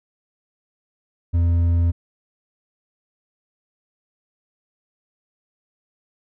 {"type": "tone with hard clipping", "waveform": "triangle", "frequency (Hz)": 85.2, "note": "F2", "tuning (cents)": -42, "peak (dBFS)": -16, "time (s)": [1.33, 1.92], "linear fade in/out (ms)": 20, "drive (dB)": 7, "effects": []}